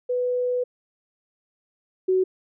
sine tone pair in turn, 495.8 / 373.6 Hz, B4 / F#4, +7 / +17 cents, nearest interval perfect fourth, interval 490 cents, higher first, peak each -21 / -17 dBFS, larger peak second, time 0.09-0.64 / 2.08-2.24 s, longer first, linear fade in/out 10 ms, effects none

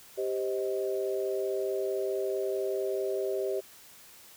sine chord, C minor, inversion second, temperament just, 392.4 / 523.3 / 627.9 Hz, G4 / C5 / Eb5, +2 / 0 / +16 cents, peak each -30 / -35 / -35 dBFS, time 0.17-3.61 s, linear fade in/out 20 ms, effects white hiss -53 dBFS RMS until 4.36 s

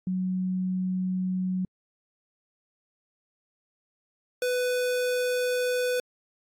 sine / square tone pair in turn, 185 / 497.6 Hz, F#3 / B4, 0 / +13 cents, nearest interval octave + perfect fourth, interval 1713 cents, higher second, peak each -25 dBFS, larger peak neither, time 0.07-1.65 / 4.42-6 s, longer neither, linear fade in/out 2 ms, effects AAC 64 kbps

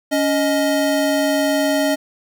square tone pair together, 281.1 / 622.3 Hz, C#4 / D#5, +24 / 0 cents, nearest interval octave + major second, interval 1376 cents, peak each -19 dBFS, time 0.11-1.96 s, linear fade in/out 20 ms, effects none

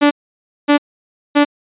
sawtooth tone bursts, 290.8 Hz, D4, 17 cents flat, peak -4 dBFS, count 3, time 0.01-1.45 s, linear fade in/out 20 ms, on 100 ms, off 570 ms, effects resampled to 8000 Hz

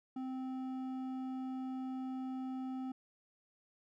sine tone with hard clipping, 260 Hz, C4, 11 cents flat, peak -40 dBFS, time 0.16-2.92 s, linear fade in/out 5 ms, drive 8 dB, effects none

